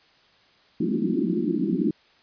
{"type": "band-pass noise", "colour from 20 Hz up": "white", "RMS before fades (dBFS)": -24, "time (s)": [0.8, 1.91], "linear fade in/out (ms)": 5, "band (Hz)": [170, 360], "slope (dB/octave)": 96, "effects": ["white hiss -58 dBFS RMS until 2.22 s", "resampled to 11025 Hz"]}